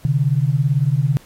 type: beating tone pair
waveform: sine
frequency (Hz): 130.9 / 148.9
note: C3 / D3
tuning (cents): +1 / +24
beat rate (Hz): 18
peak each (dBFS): -17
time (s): 0.05-1.17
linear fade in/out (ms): 0
effects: pink hiss -49 dBFS RMS until 1.25 s + AAC 48 kbps